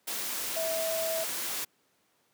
sine tone in noise, 650 Hz, E5, 24 cents flat, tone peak -30 dBFS, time 0.56-1.24 s, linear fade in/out 10 ms, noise white, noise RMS -34 dBFS, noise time 0.07-1.65 s, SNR +1 dB, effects pink hiss -70 dBFS RMS until 2.33 s + high-pass 200 Hz 12 dB/octave

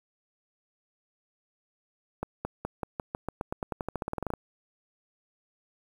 accelerating click train, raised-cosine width 1 ms, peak -17 dBFS, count 22, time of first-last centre 2.23-4.337 s, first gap 220 ms, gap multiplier 0.91, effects 8-bit

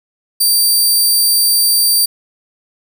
15% pulse tone, 4663 Hz, D8, 13 cents flat, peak -3 dBFS, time 0.4-2.06 s, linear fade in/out 10 ms, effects none

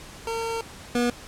25% pulse tone pair in turn, 456 / 241.6 Hz, A#4 / B3, -38 / -38 cents, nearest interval major seventh, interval 1100 cents, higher first, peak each -23 / -17 dBFS, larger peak second, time 0.27-0.61 / 0.95-1.1 s, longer first, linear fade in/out 2 ms, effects pink hiss -43 dBFS RMS until 1.27 s + low-pass 10000 Hz 12 dB/octave

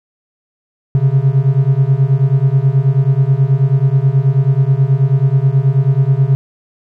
triangle beating tone pair, 130.8 / 140.1 Hz, C3 / C#3, 0 / +19 cents, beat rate 9.3 Hz, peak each -10 dBFS, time 0.95-6.35 s, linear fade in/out 0 ms, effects none

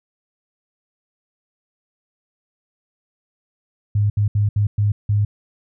sine tone bursts at uneven times, 103.5 Hz, G#2, 5 cents flat, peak -14 dBFS, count 6, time 3.95-4.1 / 4.17-4.28 / 4.35-4.49 / 4.56-4.67 / 4.78-4.92 / 5.09-5.25 s, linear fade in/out 5 ms, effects none

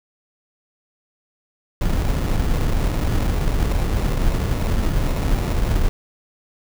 brown noise with sample-and-hold, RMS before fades -19 dBFS, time 1.81-5.89 s, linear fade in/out 2 ms, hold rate 1575 Hz, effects none

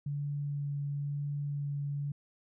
sine tone with vibrato, 143.5 Hz, D3, 40 cents flat, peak -32 dBFS, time 0.06-2.12 s, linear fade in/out 5 ms, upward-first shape sine, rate 0.99 Hz, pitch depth 9 cents each way, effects none

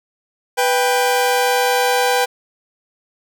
sawtooth tone pair together, 493.9 / 790.2 Hz, B4 / G5, 0 / +14 cents, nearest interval minor sixth, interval 814 cents, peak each -13 dBFS, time 0.57-2.26 s, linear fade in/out 20 ms, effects none

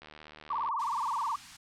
click train, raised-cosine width 0.3 ms, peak -32 dBFS, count 52, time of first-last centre 0.02-0.688 s, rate 76.4 Hz
sine tone with vibrato, 1029 Hz, C6, 29 cents flat, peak -29 dBFS, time 0.5-1.36 s, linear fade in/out 5 ms, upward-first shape sine, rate 19 Hz, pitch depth 240 cents each way
white band-stop noise, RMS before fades -47 dBFS, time 0.79-1.57 s, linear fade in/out 10 ms, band 290 to 770 Hz, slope 48 dB/octave
effects low-pass 7000 Hz 12 dB/octave

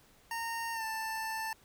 25% pulse tone with pitch glide, 920 to 886.1 Hz, A#5 to A5, -23 to +12 cents, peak -31 dBFS, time 0.31-1.53 s, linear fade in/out 2 ms, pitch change -65 cents, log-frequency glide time 0.73-0.84 s, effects pink hiss -63 dBFS RMS until 1.64 s

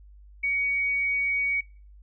sine tone, 2248 Hz, C#7, 24 cents sharp, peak -23 dBFS, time 0.43-1.61 s, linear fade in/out 10 ms, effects noise-tail reverb RT60 0.4 s tail -22 dB re dry + added 50 Hz sine -47 dBFS peak until 2.02 s

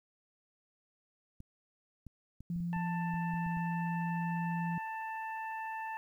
clicks, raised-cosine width 5 ms, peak -35 dBFS, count 10, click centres 1.404 / 2.067 / 2.406 / 2.561 / 2.604 / 2.764 / 3.14 / 3.339 / 3.464 / 3.57 s
sine tone with pitch glide, 172.1 to 169.93 Hz, F3 to F3, -25 to -47 cents, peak -33 dBFS, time 2.5-4.78 s, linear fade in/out 2 ms, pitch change -22 cents, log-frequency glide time 2.85-3.14 s
harmonic tone, 886 Hz, A5, 12 cents sharp, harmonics 1 / 2 / 3, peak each -38 / -44 / -50 dBFS, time 2.73-5.97 s, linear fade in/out 0 ms
effects 11-bit

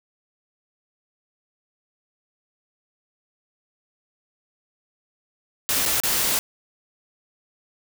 white noise with dropouts, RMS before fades -22 dBFS, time 5.69-6.39 s, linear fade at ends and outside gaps 0 ms, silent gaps 5.854-5.86 / 6.001-6.035 s, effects none

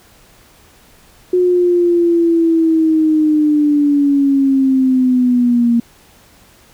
sine linear sweep, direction down, 363.3 to 233.1 Hz, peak -9 dBFS, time 1.33-5.8 s, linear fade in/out 5 ms, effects pink hiss -47 dBFS RMS until 6.73 s

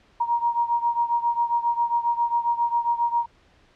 sine beating tone pair, 941 / 948.4 Hz, A#5 / A#5, +16 / +30 cents, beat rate 7.4 Hz, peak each -22 / -25 dBFS, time 0.2-3.26 s, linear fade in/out 10 ms, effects pink hiss -58 dBFS RMS until 3.75 s + low-pass 4000 Hz 12 dB/octave

